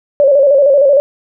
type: tone with vibrato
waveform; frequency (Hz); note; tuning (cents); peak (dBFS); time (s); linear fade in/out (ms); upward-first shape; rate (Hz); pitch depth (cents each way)
sine; 559; C#5; +14; -5; 0.2-1; 0; square; 13; 66
effects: none